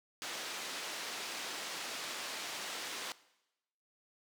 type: band-pass noise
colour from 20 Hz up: white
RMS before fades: -42 dBFS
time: 0.22-3.12 s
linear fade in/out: 0 ms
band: 280 to 5100 Hz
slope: 12 dB/octave
effects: noise-tail reverb RT60 0.9 s tail -19 dB re dry